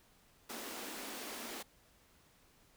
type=high-pass noise; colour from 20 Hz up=pink; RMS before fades=-45 dBFS; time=0.49-1.63 s; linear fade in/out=10 ms; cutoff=220 Hz; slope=48 dB/octave; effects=pink hiss -67 dBFS RMS until 2.76 s